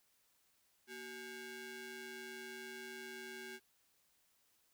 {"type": "ring-modulated tone", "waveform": "sawtooth", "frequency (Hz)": 613, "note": "D#5", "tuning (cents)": -26, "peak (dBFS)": -40, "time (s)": [0.87, 3.6], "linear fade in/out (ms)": 50, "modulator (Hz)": 991, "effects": ["white hiss -75 dBFS RMS until 4.73 s"]}